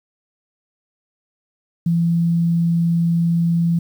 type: tone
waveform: sine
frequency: 168.7 Hz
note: E3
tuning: 40 cents sharp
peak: -14 dBFS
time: 1.86-3.79 s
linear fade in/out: 5 ms
effects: 8-bit